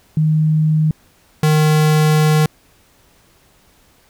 sine / square tone pair in turn, 155.56 / 153.86 Hz, D#3 / D#3, 0 / -19 cents, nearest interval unison, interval 19 cents, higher first, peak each -11 dBFS, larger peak neither, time 0.17-0.91 / 1.43-2.46 s, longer second, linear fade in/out 2 ms, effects pink hiss -53 dBFS RMS until 4.09 s

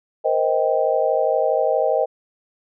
sine chord, C minor seventh, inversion third, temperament just, 470.9 / 523.3 / 627.9 / 784.9 Hz, Bb4 / C5 / Eb5 / G5, +18 / 0 / +16 / +2 cents, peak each -23 / -21 / -20 / -24 dBFS, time 0.24-2.06 s, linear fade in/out 20 ms, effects none

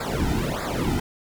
brown noise with flanger, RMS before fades -25 dBFS, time 0-1 s, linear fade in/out 5 ms, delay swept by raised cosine 0.33 to 1.83 ms, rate 1.6 Hz, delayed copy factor -0.95, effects none

